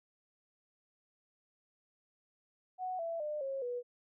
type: tone with pitch steps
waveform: sine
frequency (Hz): 740 / 666.9 / 601.1 / 541.7 / 488.2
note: F#5 / E5 / D5 / C#5 / B4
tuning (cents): 0 / +20 / +40 / -40 / -20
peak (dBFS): -35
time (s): 2.78-3.83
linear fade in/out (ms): 50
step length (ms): 210
effects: none